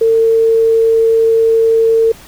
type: tone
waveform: sine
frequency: 451.9 Hz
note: A4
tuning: 46 cents sharp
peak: -7 dBFS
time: 0.01-2.12 s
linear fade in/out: 5 ms
effects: pink hiss -38 dBFS RMS until 2.27 s